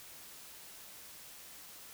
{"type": "silence", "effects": ["white hiss -52 dBFS RMS until 1.93 s"]}